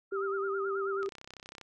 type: tone with vibrato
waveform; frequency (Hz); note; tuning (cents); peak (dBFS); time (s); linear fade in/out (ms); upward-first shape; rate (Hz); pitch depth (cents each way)
sine; 1318.5; E6; 0; -35; 0.11-1.08; 50; sine; 9.3; 130
type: tone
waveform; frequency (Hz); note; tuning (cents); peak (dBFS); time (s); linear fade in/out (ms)
sine; 392; G4; 0; -31; 0.12-1.09; 5
type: click train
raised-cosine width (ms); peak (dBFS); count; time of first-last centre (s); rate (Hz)
0.2; -29; 20; 1.03-1.613; 32.6
effects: none